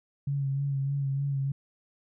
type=tone with vibrato; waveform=sine; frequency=138.59 Hz; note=C#3; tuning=in tune; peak=-26 dBFS; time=0.27-1.52 s; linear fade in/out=5 ms; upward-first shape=sine; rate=3.3 Hz; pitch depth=32 cents each way; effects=none